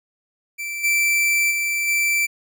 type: tone with level steps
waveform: 45% pulse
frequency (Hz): 2336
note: D7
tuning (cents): -10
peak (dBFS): -26 / -16 / -20 / -17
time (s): 0.58-2.27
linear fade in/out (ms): 20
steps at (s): 0.83 / 1.5 / 1.87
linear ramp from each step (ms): 20
effects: none